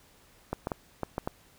clicks, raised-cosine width 1 ms, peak -16 dBFS, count 6, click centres 0.53 / 0.671 / 0.718 / 1.033 / 1.181 / 1.275 s, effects pink hiss -60 dBFS RMS until 1.58 s

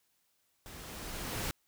pink noise with level ramp, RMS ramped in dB -49 to -35 dBFS, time 0.66-1.51 s, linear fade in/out 0 ms, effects white hiss -75 dBFS RMS until 1.67 s

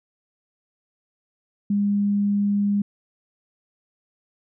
sine tone, 203 Hz, G#3, 39 cents flat, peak -18 dBFS, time 1.7-2.82 s, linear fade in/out 5 ms, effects none

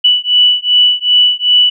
sine beating tone pair, 2960 / 2962.6 Hz, F#7 / F#7, 0 / +2 cents, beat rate 2.6 Hz, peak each -10 dBFS, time 0.04-1.7 s, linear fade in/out 10 ms, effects none

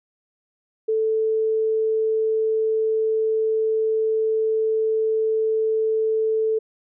sine tone, 440 Hz, A4, in tune, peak -18 dBFS, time 0.88-6.59 s, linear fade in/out 10 ms, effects none

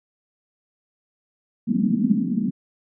pink band-pass noise, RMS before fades -21 dBFS, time 1.67-2.51 s, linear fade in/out 20 ms, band 190 to 250 Hz, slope 48 dB/octave, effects none

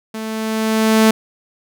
sawtooth tone with level ramp, 220 Hz, A3, in tune, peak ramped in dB -21 to -4 dBFS, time 0.14-1.11 s, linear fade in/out 5 ms, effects none

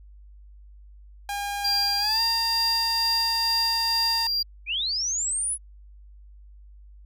sawtooth tone with pitch glide, 809 to 913.3 Hz, G#5 to A#5, -46 to -36 cents, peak -24 dBFS, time 1.29-4.27 s, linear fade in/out 2 ms, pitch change +210 cents, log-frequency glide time 1.99-2.21 s
triangle tone with tremolo, 4760 Hz, D8, 22 cents sharp, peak -20 dBFS, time 1.64-4.43 s, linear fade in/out 10 ms, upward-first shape sine, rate 2.2 Hz, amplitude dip 25%
sine linear sweep, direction up, 2290 to 10450 Hz, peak -24 dBFS, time 4.66-5.58 s, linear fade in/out 50 ms
effects added 50 Hz sine -45 dBFS peak until 7.05 s

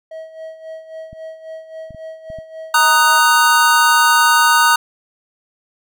triangle tone with tremolo, 641 Hz, E5, 49 cents flat, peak -25 dBFS, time 0.11-3.19 s, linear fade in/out 5 ms, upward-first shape sine, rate 3.7 Hz, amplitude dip 70%
clicks, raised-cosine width 5 ms, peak -25 dBFS, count 5, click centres 1.13 / 1.907 / 1.947 / 2.302 / 2.387 s
square chord, D# minor, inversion second, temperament just, 933.4 / 1244.5 / 1493.4 Hz, A#5 / D#6 / F#6, +2 / 0 / +16 cents, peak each -15 dBFS, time 2.74-4.76 s, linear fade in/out 5 ms
effects none

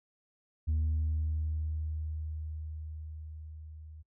sine tone with level ramp, 77.78 Hz, D#2, in tune, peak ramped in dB -24 to -46 dBFS, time 0.67-4.03 s, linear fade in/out 20 ms, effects noise-tail reverb RT60 0.1 s tail -23 dB re dry + tanh soft clip ceiling -25 dBFS

